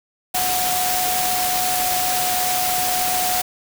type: tone in noise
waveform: sine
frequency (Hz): 731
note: F#5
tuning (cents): -21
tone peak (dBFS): -22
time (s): 0.34-3.42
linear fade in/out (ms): 10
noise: white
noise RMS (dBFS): -22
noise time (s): 0.34-3.42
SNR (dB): -3
effects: none